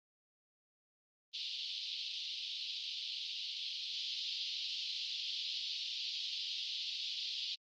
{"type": "band-pass noise", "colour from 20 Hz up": "pink", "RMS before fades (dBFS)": -41, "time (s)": [1.33, 7.56], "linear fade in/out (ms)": 20, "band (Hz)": [3000, 4800], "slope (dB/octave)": 48, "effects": ["Opus 32 kbps"]}